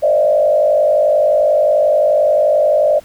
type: tone with frequency modulation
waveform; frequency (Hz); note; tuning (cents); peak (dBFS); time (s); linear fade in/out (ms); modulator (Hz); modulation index
sine; 602; D5; +43; -9; 0.02-3; 20; 51.4; 1.1
effects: pink hiss -45 dBFS RMS until 3.04 s